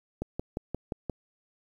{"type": "click train", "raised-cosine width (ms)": 2, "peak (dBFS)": -18, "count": 6, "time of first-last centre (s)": [0.22, 1.097], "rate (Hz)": 5.7, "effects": ["9-bit"]}